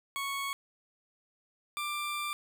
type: tone pair in turn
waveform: 20% pulse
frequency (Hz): 1107 / 1183.4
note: C#6 / D6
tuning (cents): -3 / +13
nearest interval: minor second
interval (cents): 116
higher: second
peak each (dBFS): -28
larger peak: neither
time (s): 0.16-0.53 / 1.77-2.33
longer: second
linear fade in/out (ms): 0
effects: none